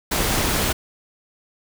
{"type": "noise", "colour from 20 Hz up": "pink", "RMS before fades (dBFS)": -21, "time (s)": [0.11, 0.73], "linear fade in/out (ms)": 10, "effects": []}